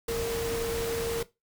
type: tone in noise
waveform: sine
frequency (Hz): 461.3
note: A#4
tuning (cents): -18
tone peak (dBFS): -28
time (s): 0.08-1.23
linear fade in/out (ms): 5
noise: pink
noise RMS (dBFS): -35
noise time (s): 0.08-1.23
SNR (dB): +4
effects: noise-tail reverb RT60 0.2 s tail -17 dB re dry

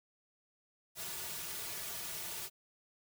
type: noise with comb filter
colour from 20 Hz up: white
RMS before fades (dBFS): -42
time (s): 0.95-2.5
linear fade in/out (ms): 50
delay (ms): 3.8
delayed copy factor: -0.85
effects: none

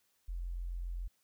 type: tone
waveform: sine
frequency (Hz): 43.65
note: F1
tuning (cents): 0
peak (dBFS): -36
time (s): 0.28-1.08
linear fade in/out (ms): 10
effects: white hiss -75 dBFS RMS until 1.23 s

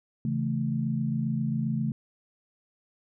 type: chord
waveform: sine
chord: A major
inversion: first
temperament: just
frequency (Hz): 137.5 / 165 / 220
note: C#3 / E3 / A3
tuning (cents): -14 / +2 / 0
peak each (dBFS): -29 / -32 / -29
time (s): 0.25-1.92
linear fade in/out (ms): 2
effects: none

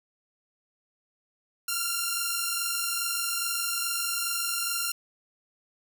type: tone pair together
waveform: 5% pulse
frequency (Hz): 1374.5 / 1396.9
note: F6 / F6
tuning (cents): -28 / 0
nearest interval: unison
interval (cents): 28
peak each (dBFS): -18 / -19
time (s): 1.68-4.92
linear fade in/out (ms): 5
effects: none

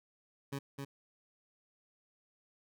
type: tone with echo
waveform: 20% pulse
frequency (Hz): 138.59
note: C#3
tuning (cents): 0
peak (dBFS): -32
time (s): 0.52-0.59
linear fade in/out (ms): 10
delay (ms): 260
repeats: 1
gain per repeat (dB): -3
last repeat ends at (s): 0.85
effects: none

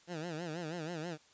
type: tone with vibrato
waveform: 15% pulse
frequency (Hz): 164.81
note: E3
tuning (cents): 0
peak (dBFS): -32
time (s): 0.07-1.18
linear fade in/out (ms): 50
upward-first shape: sine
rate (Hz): 6.2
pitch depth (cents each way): 140
effects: white hiss -64 dBFS RMS until 1.33 s + resampled to 16000 Hz

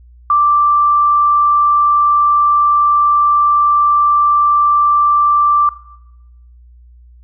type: tone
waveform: sine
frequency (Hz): 1174.7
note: D6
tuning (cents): 0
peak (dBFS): -8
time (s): 0.3-5.69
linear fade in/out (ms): 2
effects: noise-tail reverb RT60 0.9 s tail -18 dB re dry + added 60 Hz sine -39 dBFS peak until 7.23 s

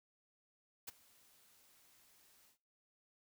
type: noise with ADSR envelope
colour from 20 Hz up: white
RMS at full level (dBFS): -44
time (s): 0.87-2.58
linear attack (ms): 13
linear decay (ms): 19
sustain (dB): -24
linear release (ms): 100
effects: noise-tail reverb RT60 0.4 s tail -20 dB re dry

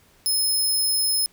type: tone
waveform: 15% pulse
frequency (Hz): 5170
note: E8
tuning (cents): -34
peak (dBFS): -14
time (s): 0.26-1.26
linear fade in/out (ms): 0
effects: pink hiss -57 dBFS RMS until 1.32 s

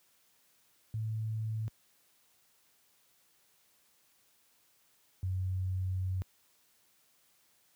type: tone pair in turn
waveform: sine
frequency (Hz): 110 / 93.08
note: A2 / F#2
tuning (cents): 0 / +11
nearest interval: minor third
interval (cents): 289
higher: first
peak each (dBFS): -32 / -30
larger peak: second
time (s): 0.94-1.68 / 5.23-6.22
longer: second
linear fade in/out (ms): 0
effects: white hiss -69 dBFS RMS until 7.75 s + high-pass 60 Hz 12 dB/octave

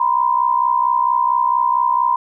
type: tone pair together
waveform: sine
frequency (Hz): 958 / 1022.4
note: A#5 / C6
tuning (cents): +47 / -40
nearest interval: minor second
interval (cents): 113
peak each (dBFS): -16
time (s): 0-2.16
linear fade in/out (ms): 5
effects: none

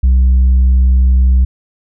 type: tone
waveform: sine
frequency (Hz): 63.7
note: C2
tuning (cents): -46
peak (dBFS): -3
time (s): 0.03-1.45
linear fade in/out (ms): 10
effects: tanh soft clip ceiling -5 dBFS

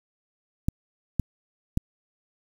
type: clicks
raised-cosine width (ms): 5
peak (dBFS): -10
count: 3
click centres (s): 0.685 / 1.197 / 1.774
effects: 7-bit

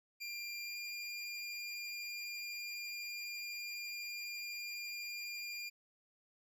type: tone with pitch glide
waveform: 25% pulse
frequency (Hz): 2388 to 2402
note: D7 to D7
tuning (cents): +28 to +38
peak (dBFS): -38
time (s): 0.2-5.7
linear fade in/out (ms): 20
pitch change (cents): +10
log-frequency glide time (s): 0.63-0.74
effects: none

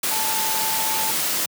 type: tone in noise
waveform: sine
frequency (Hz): 880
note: A5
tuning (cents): 0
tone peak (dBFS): -27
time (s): 0.11-1.11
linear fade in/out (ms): 5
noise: white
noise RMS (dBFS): -23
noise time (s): 0.03-1.46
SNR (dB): -7
effects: high-pass 150 Hz 12 dB/octave

